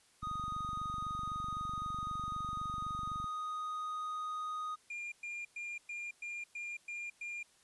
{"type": "tone", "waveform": "triangle", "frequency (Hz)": 1244.5, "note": "D#6", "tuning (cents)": 0, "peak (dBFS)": -35, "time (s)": [0.22, 4.76], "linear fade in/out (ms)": 20}
{"type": "click train", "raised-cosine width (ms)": 5, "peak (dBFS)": -34, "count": 73, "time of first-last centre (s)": [0.23, 3.243], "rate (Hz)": 23.9}
{"type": "tone bursts", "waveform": "triangle", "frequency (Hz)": 2404, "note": "D7", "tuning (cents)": 40, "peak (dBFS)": -38, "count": 8, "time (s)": [4.9, 7.43], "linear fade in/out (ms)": 5, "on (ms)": 220, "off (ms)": 110}
{"effects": ["white hiss -67 dBFS RMS until 7.63 s", "resampled to 24000 Hz"]}